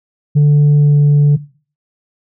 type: tone with pitch glide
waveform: sine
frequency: 146.7 to 145.69 Hz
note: D3 to D3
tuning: -2 to -14 cents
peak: -3 dBFS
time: 0.35-1.37 s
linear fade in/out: 20 ms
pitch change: -12 cents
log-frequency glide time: 0.78-0.96 s
effects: noise-tail reverb RT60 0.4 s tail -18 dB re dry + tanh soft clip ceiling -5 dBFS